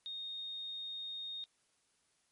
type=tone; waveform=sine; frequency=3700 Hz; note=A#7; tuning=14 cents flat; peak=-40 dBFS; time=0.06-1.44 s; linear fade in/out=0 ms; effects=white hiss -75 dBFS RMS until 2.31 s + MP3 48 kbps